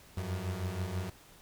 35% pulse beating tone pair, 88.4 / 94.6 Hz, F2 / F#2, +22 / +39 cents, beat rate 6.2 Hz, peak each -36 / -34 dBFS, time 0.17-1.1 s, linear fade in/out 5 ms, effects pink hiss -57 dBFS RMS until 1.41 s

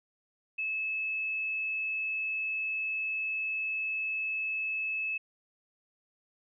sine tone, 2600 Hz, E7, 24 cents flat, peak -30 dBFS, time 0.58-5.18 s, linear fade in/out 10 ms, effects none

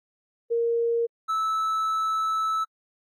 sine / triangle tone pair in turn, 466.2 / 1308.4 Hz, A#4 / E6, 0 / -13 cents, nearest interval octave + tritone, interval 1787 cents, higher second, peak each -21 dBFS, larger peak neither, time 0.5-1.07 / 1.28-2.65 s, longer second, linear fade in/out 20 ms, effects AAC 64 kbps

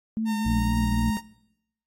sine tone with vibrato, 217.2 Hz, A3, 22 cents flat, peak -24 dBFS, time 0.17-1.17 s, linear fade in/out 0 ms, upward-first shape sine, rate 3.8 Hz, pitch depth 46 cents each way
sawtooth tone with pitch glide, 910 to 928.6 Hz, A#5 to A#5, -42 to -7 cents, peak -28 dBFS, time 0.25-1.22 s, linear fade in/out 50 ms, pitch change +35 cents, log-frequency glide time 0.46-0.72 s
harmonic tone, 58.9 Hz, A#1, 19 cents sharp, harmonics 1 / 2 / 3 / 4 / 5, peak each -26 / -29 / -32 / -38 / -38 dBFS, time 0.45-1.11 s, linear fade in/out 10 ms
effects noise-tail reverb RT60 0.8 s tail -20 dB re dry + AAC 48 kbps

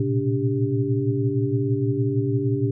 sine tone cluster, 114.3 / 120.7 / 131.7 / 288.3 / 395.4 Hz, A#2 / B2 / C3 / D4 / G4, -34 / -39 / +12 / -32 / +15 cents, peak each -26 dBFS, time 0-2.71 s, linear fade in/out 5 ms, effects none

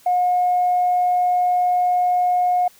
sine tone, 720 Hz, F#5, 47 cents flat, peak -14 dBFS, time 0.06-2.68 s, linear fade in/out 5 ms, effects tanh soft clip ceiling -10 dBFS + white hiss -51 dBFS RMS until 2.79 s

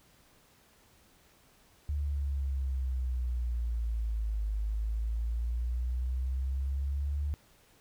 sine exponential two-way sweep, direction down then up, 73.42 to 51.91 to 73.42 Hz, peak -29 dBFS, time 1.89-7.34 s, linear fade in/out 0 ms, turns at 4.53 s, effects pink hiss -63 dBFS RMS until 7.8 s

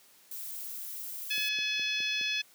violet noise, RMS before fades -40 dBFS, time 0.31-1.49 s, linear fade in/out 5 ms
harmonic tone, 852 Hz, G#5, 44 cents sharp, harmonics 2 / 3 / 4 / 5 / 6 / 7, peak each -39 / -32 / -33 / -42 / -41 / -45 dBFS, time 1.3-2.42 s, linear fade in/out 10 ms
click train, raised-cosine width 2 ms, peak -35 dBFS, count 5, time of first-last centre 1.38-2.212 s, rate 4.81 Hz
effects white hiss -60 dBFS RMS until 2.54 s + high-pass 150 Hz 12 dB/octave

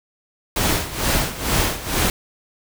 pink noise with tremolo, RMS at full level -18 dBFS, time 0.56-2.1 s, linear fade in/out 2 ms, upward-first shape sine, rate 2.2 Hz, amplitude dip 80%, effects none

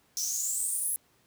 white noise with high-pass filter sweep, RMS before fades -31 dBFS, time 0.17-0.96 s, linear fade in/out 0 ms, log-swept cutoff 5600 to 11000 Hz, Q 10, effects pink hiss -66 dBFS RMS until 1.26 s + high-pass 80 Hz 12 dB/octave

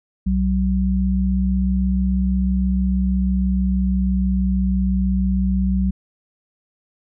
sine tone pair together, 63.2 / 189.39 Hz, B1 / F#3, +41 / +41 cents, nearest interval octave + perfect fifth, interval 1900 cents, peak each -19 / -18 dBFS, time 0.26-5.91 s, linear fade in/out 10 ms, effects none

